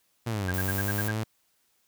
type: exponential two-way sweep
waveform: sawtooth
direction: down then up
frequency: 120.4 to 90.3 to 111.5 Hz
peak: -24 dBFS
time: 0.26-1.24 s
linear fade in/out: 10 ms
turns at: 0.49 s
type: tone bursts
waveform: sine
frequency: 1602 Hz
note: G6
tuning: 37 cents sharp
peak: -29 dBFS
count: 7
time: 0.48-1.115 s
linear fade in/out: 5 ms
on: 35 ms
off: 65 ms
type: noise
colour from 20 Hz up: violet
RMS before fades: -35 dBFS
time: 0.54-1.08 s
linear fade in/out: 0 ms
effects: white hiss -70 dBFS RMS until 1.87 s